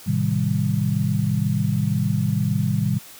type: chord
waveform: sine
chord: A half-diminished seventh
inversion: none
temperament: just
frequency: 110 / 132 / 158.4 / 198 Hz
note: A2 / C3 / Eb3 / G3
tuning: 0 / +16 / +31 / +18 cents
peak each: -24 dBFS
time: 0.06-2.99 s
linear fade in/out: 20 ms
effects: white hiss -43 dBFS RMS until 3.19 s